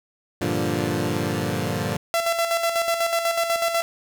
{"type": "chord", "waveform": "15% pulse", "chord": "G minor seventh", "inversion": "none", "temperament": "equal", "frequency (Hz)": [98, 116.54, 146.83, 174.61], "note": ["G2", "Bb2", "D3", "F3"], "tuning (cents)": [0, 0, 0, 0], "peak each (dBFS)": -22, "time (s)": [0.41, 1.97], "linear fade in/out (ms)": 5}
{"type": "tone with tremolo", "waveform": "sawtooth", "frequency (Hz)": 673, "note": "E5", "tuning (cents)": 36, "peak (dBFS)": -15, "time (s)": [2.14, 3.82], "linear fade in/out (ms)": 0, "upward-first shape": "square", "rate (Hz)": 8.1, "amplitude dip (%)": 50}
{"effects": []}